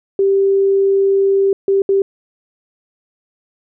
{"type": "tone bursts at uneven times", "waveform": "sine", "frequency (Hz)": 392, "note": "G4", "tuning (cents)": 0, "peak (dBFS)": -10, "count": 3, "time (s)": [[0.19, 1.53], [1.68, 1.82], [1.89, 2.02]], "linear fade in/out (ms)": 2, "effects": []}